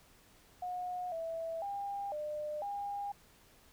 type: tone with pitch steps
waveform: sine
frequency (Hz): 723 / 657 / 802 / 601 / 809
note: F#5 / E5 / G5 / D5 / G#5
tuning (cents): -40 / -6 / +39 / +40 / -46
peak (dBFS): -36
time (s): 0.62-3.12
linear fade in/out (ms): 5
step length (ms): 500
effects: pink hiss -63 dBFS RMS until 3.72 s